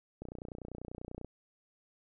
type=click train; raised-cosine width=2 ms; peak=-29 dBFS; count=32; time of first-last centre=0.22-1.246 s; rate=30.2 Hz; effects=none